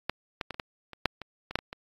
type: clicks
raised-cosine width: 0.3 ms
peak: -11 / -15 / -18 / -27 / -15 / -26 / -6 / -22 / -21 / -8 / -18 / -22 dBFS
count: 12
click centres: 0.096 / 0.412 / 0.507 / 0.544 / 0.598 / 0.933 / 1.057 / 1.217 / 1.51 / 1.556 / 1.589 / 1.729 s
effects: AAC 32 kbps